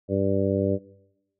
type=harmonic tone; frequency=98 Hz; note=G2; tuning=in tune; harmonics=1 / 2 / 3 / 4 / 5 / 6; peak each=-28 / -28 / -28 / -28 / -28 / -28 dBFS; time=0.08-0.79 s; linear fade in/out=50 ms; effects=noise-tail reverb RT60 1.0 s tail -22 dB re dry